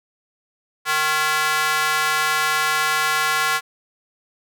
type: tone with high-pass filter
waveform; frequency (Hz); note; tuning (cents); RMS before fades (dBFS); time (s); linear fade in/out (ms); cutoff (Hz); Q
square; 154.1; D#3; -16; -20; 0.85-3.61; 50; 1300; 1.9
effects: none